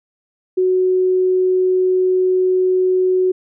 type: tone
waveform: sine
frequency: 370 Hz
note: F#4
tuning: in tune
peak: -12 dBFS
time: 0.57-3.32 s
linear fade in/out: 10 ms
effects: none